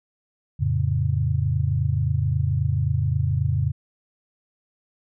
sine chord, F augmented, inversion none, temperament equal with one note detuned, 87.31 / 111.02 / 138.59 Hz, F2 / A2 / C#3, 0 / +16 / 0 cents, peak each -24 / -24 / -23 dBFS, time 0.59-3.72 s, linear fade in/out 20 ms, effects none

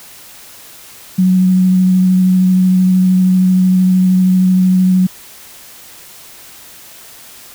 sine tone with vibrato, 185 Hz, F#3, in tune, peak -7 dBFS, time 1.18-5.07 s, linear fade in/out 10 ms, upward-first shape sine, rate 13 Hz, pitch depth 12 cents each way, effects white hiss -37 dBFS RMS until 7.54 s

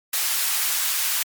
white high-pass noise, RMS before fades -23 dBFS, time 0.13-1.23 s, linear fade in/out 5 ms, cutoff 1100 Hz, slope 12 dB/octave, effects MP3 96 kbps

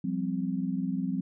sine chord, F suspended second, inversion none, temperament equal with one note detuned, 176.03 / 196 / 261.6 Hz, F3 / G3 / C4, +14 / 0 / 0 cents, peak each -32 dBFS, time 0.04-1.21 s, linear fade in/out 5 ms, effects none

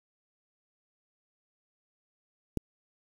click, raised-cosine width 3 ms, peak -16 dBFS, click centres 2.573 s, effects 7-bit

